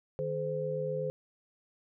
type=tone cluster; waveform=sine; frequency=153.3 / 427 / 515 Hz; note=D#3 / G#4 / C5; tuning=-25 / +48 / -28 cents; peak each=-37 / -37 / -33 dBFS; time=0.19-1.1 s; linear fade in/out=0 ms; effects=none